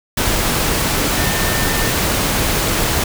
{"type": "tone in noise", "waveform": "sine", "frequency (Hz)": 1803, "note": "A6", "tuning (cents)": 42, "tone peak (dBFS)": -25, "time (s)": [1.17, 1.9], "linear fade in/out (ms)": 5, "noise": "pink", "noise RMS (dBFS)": -17, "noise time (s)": [0.17, 3.04], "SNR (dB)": -11, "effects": []}